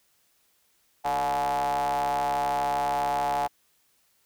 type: ring-modulated tone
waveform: square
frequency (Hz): 68.5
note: C#2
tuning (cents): -20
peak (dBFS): -22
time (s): 1.04-3.48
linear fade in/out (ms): 20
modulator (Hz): 786
effects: white hiss -67 dBFS RMS until 4.25 s